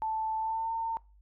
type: tone with pitch glide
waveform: sine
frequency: 880 to 906.8 Hz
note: A5 to A#5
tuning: 0 to -48 cents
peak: -29 dBFS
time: 0.02-0.97 s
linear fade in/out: 0 ms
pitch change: +52 cents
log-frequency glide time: 0.38-0.7 s
effects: noise-tail reverb RT60 0.3 s tail -23 dB re dry + added 50 Hz sine -56 dBFS peak until 1.21 s